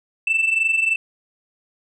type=tone pair together; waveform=sine; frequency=2637 / 2660 Hz; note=E7 / E7; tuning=0 / +15 cents; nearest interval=unison; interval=15 cents; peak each=-20 / -16 dBFS; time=0.27-0.96 s; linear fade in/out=5 ms; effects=tanh soft clip ceiling -13 dBFS